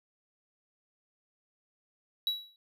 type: tone with exponential decay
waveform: triangle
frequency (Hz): 3900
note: B7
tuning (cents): -23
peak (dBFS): -23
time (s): 2.27-2.56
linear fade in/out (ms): 1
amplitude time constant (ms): 61
effects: none